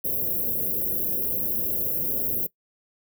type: band-stop noise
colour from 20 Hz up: white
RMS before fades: -26 dBFS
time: 0.04-2.47 s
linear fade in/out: 10 ms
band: 580 to 12000 Hz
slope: 48 dB/octave
effects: noise-tail reverb RT60 0.1 s tail -20 dB re dry + high-pass 60 Hz 12 dB/octave